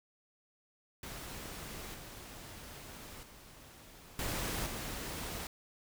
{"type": "noise with level steps", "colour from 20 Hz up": "pink", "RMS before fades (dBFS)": [-45, -49, -55, -37, -41], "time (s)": [1.03, 5.47], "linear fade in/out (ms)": 2, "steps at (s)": [1.94, 3.23, 4.19, 4.66], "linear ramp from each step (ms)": 2, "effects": []}